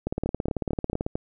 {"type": "two click trains", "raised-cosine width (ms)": 2, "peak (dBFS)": [-13, -13], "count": [19, 5], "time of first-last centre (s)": [[0.07, 1.064], [0.26, 1.155]], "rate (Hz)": [18.1, 4.47], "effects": []}